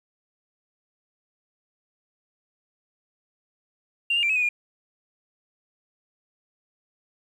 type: tone with pitch steps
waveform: sine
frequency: 2778 / 2827 / 2358 / 2568 / 2478 / 2420 Hz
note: F7 / F7 / D7 / E7 / D#7 / D#7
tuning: -10 / +20 / +6 / -46 / -8 / -49 cents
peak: -19 dBFS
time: 4.1-4.49 s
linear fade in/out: 5 ms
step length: 65 ms
effects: tanh soft clip ceiling -15 dBFS + 9-bit